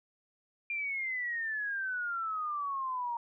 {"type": "exponential sweep", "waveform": "sine", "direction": "down", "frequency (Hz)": [2400, 932.3], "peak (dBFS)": -32, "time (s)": [0.7, 3.17], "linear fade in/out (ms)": 2, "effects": []}